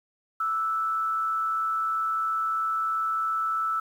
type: tone with frequency modulation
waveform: sine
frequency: 1318.5 Hz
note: E6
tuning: in tune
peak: -24 dBFS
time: 0.4-3.8 s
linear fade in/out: 5 ms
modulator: 148 Hz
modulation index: 0.34
effects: 9-bit